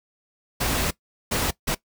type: noise bursts at uneven times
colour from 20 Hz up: pink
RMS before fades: -24 dBFS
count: 3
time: 0.6-0.91 / 1.31-1.51 / 1.67-1.75 s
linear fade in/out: 10 ms
effects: noise-tail reverb RT60 0.1 s tail -19 dB re dry